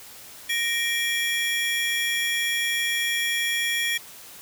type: tone cluster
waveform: square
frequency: 1864 / 2354 / 3321 Hz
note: A#6 / D7 / G#7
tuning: -1 / +3 / -1 cents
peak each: -28 dBFS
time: 0.49-3.98 s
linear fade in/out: 10 ms
effects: white hiss -44 dBFS RMS until 4.41 s